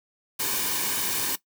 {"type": "noise with comb filter", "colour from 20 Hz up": "white", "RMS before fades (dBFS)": -27, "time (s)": [0.39, 1.36], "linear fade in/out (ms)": 10, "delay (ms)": 1.5, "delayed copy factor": -0.6, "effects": ["noise-tail reverb RT60 0.1 s tail -17 dB re dry"]}